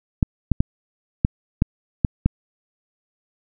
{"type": "clicks", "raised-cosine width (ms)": 5, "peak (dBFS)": -3, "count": 7, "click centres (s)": [0.228, 0.517, 0.605, 1.249, 1.621, 2.048, 2.26], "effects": []}